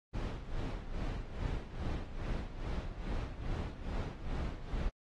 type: noise with tremolo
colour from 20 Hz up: brown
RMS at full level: -35 dBFS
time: 0.13-4.9 s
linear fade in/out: 20 ms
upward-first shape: sine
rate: 2.4 Hz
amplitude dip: 70%
effects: low-pass 5000 Hz 12 dB/octave + AAC 32 kbps